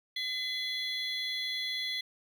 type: tone cluster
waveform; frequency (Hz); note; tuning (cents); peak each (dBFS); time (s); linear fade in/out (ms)
triangle; 2031 / 3385 / 4112; B6 / G#7 / C8; +48 / +32 / -31; -36 / -34 / -36; 0.16-2.01; 5
effects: none